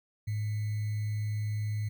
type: tone with sample-and-hold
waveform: sine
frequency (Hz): 106.1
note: G#2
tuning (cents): +38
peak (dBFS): -29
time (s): 0.27-1.89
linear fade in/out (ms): 10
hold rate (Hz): 2100
effects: none